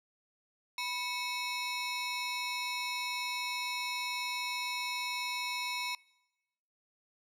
20% pulse ring-modulated tone, 1597 Hz, G6, 32 cents sharp, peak -26 dBFS, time 0.78-5.95 s, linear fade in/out 2 ms, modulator 612 Hz, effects noise-tail reverb RT60 1.0 s tail -24 dB re dry + low-pass 10000 Hz 12 dB/octave

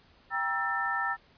sine tone cluster, 788 / 947 / 1325 / 1790 Hz, G5 / A#5 / E6 / A6, +9 / +27 / +9 / +29 cents, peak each -35 / -36 / -32 / -31 dBFS, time 0.3-1.17 s, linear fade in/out 50 ms, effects pink hiss -61 dBFS RMS until 1.37 s + resampled to 11025 Hz

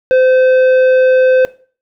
sine tone with tanh clipping, 515 Hz, C5, 28 cents flat, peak -8 dBFS, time 0.11-1.45 s, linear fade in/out 0 ms, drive 9 dB, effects noise-tail reverb RT60 0.4 s tail -19 dB re dry

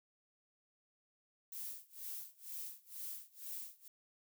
violet noise with tremolo, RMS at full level -44 dBFS, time 1.52-3.88 s, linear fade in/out 2 ms, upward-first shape sine, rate 2.1 Hz, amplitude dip 95%, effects none

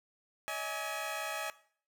15% pulse tone cluster, 575 / 640 / 834 Hz, D5 / D#5 / G#5, -37 / +49 / +7 cents, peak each -37 / -33 / -33 dBFS, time 0.48-1.5 s, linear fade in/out 0 ms, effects noise-tail reverb RT60 0.5 s tail -17 dB re dry

